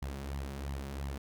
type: tone with flanger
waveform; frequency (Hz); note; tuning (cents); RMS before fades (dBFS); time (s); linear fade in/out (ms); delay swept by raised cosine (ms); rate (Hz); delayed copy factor
sawtooth; 69; C#2; -7; -39; 0.02-1.18; 5; 0.96 to 5.46; 2.9; +0.65
effects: none